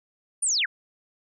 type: linear sweep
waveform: sine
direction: down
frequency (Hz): 9610 to 1318.5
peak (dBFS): -21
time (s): 0.42-0.66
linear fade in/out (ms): 10
effects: none

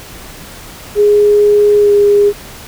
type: tone with pitch glide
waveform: sine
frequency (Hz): 414.4 to 408.7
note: G#4 to G#4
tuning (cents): -4 to -28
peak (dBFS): -5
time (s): 0.95-2.33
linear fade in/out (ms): 50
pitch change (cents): -24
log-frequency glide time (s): 1.79-1.91
effects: pink hiss -32 dBFS RMS until 2.67 s

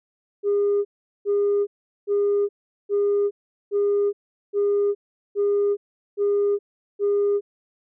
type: tone bursts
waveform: sine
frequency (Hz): 406.5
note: G#4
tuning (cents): -37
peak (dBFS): -16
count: 9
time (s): 0.43-7.41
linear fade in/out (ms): 50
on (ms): 420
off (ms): 400
effects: tanh soft clip ceiling -15 dBFS

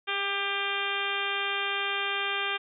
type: harmonic tone with a mistuned harmonic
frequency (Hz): 397.5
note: G4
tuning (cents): +24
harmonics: 1 / 2 / 3 / 4 / 5 / 6 / 7 / 8 / 9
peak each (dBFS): -38 / -38 / -35 / -34 / -39 / -34 / -37 / -35 / -39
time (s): 0.07-2.58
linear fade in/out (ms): 20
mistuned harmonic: 1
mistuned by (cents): +16
effects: none

